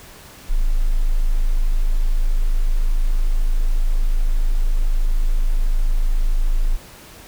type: tone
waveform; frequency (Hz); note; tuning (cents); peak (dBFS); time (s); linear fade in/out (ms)
sine; 26.88; A0; -39; -13; 0.49-6.77; 20
effects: pink hiss -42 dBFS RMS until 7.27 s